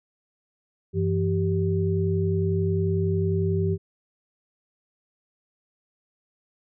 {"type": "tone cluster", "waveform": "sine", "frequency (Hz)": [96.3, 167.4, 388.7], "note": ["G2", "E3", "G4"], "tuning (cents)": [-30, 27, -15], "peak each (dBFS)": [-24, -26, -26], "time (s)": [0.93, 3.78], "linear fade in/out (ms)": 50, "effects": []}